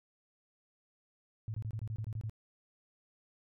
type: tone bursts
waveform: sine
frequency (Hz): 109.6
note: A2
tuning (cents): -6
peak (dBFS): -35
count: 10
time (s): 1.48-2.296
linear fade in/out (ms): 0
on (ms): 60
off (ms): 24
effects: none